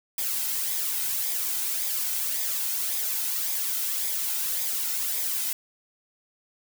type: noise with flanger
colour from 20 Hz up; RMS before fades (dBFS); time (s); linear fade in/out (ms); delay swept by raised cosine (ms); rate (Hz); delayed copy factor
blue; -28; 0.18-5.53; 2; 0.69 to 1.79; 1.8; -0.5
effects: none

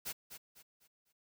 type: noise with echo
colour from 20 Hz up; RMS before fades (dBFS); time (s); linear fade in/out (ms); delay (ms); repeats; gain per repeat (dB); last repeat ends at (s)
white; -40; 0.05-0.13; 20; 250; 4; -9; 1.13
effects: none

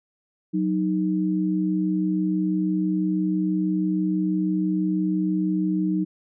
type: tone pair together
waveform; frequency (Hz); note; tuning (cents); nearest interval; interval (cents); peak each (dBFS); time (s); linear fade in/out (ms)
sine; 184.98 / 311.1; F#3 / D#4; 0 / 0; major sixth; 900; -23 / -23; 0.53-6.05; 20
effects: none

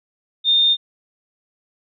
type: tone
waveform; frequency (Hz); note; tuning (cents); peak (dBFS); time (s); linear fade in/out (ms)
sine; 3637; A#7; -43; -12; 0.44-0.77; 50
effects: none

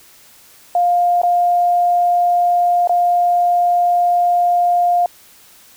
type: tone with dropouts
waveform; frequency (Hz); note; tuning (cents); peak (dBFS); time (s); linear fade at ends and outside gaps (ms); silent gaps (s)
sine; 704; F5; +14; -11; 0.75-5.06; 2; 1.217-1.233 / 2.874-2.894
effects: white hiss -46 dBFS RMS until 5.76 s

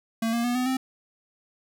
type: tone with pitch steps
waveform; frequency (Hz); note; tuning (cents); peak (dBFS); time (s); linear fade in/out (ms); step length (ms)
square; 226.5 / 234.6 / 243 / 251.8 / 260.8; A#3 / A#3 / B3 / B3 / C4; -50 / +11 / -28 / +34 / -5; -24; 0.22-0.77; 5; 110
effects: none

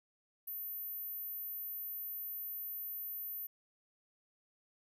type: tone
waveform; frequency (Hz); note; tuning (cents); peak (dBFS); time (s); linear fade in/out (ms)
sine; 13460; G#9; +22; -38; 0.47-3.47; 10
effects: tanh soft clip ceiling -37 dBFS

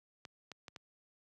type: clicks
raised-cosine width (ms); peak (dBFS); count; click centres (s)
0.2; -29; 4; 0.252 / 0.517 / 0.682 / 0.762
effects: high-pass 100 Hz 12 dB/octave

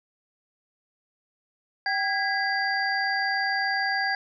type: tone cluster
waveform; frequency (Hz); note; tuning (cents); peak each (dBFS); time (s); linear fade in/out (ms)
sine; 778 / 1645 / 1992 / 4735; G5 / G#6 / B6 / D8; -13 / -17 / +14 / +13; -28 / -26 / -33 / -32; 1.86-4.15; 2
effects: none

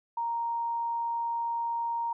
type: tone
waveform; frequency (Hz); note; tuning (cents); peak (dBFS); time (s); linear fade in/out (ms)
sine; 932.3; A#5; 0; -28; 0.17-2.13; 5
effects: none

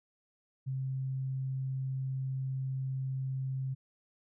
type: tone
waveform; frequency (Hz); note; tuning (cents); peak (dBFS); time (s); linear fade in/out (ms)
sine; 132.5; C3; +22; -32; 0.66-3.75; 20
effects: none

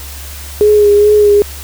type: tone with vibrato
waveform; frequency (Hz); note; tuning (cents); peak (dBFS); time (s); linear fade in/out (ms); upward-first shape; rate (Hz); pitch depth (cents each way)
sine; 415.3; G#4; 0; -4; 0.61-1.42; 0; sine; 2.4; 26
effects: added 71 Hz sine -27 dBFS peak until 1.63 s + white hiss -30 dBFS RMS until 1.63 s

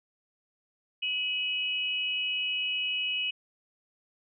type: tone pair together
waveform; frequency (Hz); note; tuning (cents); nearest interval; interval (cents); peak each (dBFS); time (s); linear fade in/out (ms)
sine; 2548 / 2939; D#7 / F#7; +41 / -12; major second; 247; -31 / -30; 1.02-3.31; 10
effects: none

